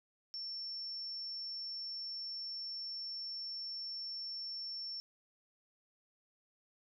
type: tone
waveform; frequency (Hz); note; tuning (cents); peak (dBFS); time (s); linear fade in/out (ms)
sine; 5420; E8; +47; -40; 0.34-5; 0
effects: none